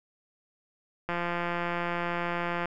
click train, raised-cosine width 0.5 ms, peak -16 dBFS, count 272, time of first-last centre 1.09-2.656 s, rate 173 Hz, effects none

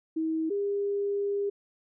sine tone pair in turn, 320 / 403.2 Hz, D#4 / G4, +49 / +49 cents, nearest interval major third, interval 400 cents, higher second, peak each -26 dBFS, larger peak neither, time 0.16-0.5 / 0.5-1.5 s, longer second, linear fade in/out 10 ms, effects none

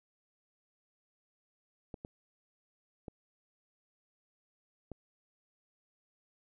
clicks, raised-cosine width 2 ms, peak -29 dBFS, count 4, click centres 1.942 / 2.049 / 3.082 / 4.917 s, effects none

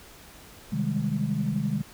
sine chord, Ab major seventh, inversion first, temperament equal, 130.81 / 155.56 / 196 / 207.7 Hz, C3 / Eb3 / G3 / Ab3, 0 / 0 / 0 / 0 cents, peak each -31 / -29 / -31 / -28 dBFS, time 0.72-1.82 s, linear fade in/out 10 ms, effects tanh soft clip ceiling -14 dBFS + pink hiss -49 dBFS RMS until 1.93 s

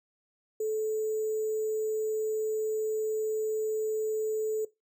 sine tone with sample-and-hold, 434.5 Hz, A4, 22 cents flat, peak -27 dBFS, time 0.6-4.65 s, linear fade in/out 5 ms, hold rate 7350 Hz, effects noise-tail reverb RT60 0.2 s tail -19 dB re dry

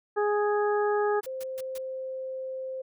harmonic tone, 415.3 Hz, G#4, in tune, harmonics 1 / 2 / 3 / 4, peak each -24 / -30 / -34 / -36 dBFS, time 0.16-1.21 s, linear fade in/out 20 ms
white noise bursts, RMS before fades -44 dBFS, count 4, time 1.23-1.782 s, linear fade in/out 5 ms, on 33 ms, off 140 ms
sine tone, 523.3 Hz, C5, in tune, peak -32 dBFS, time 1.26-2.82 s, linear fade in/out 10 ms
effects none

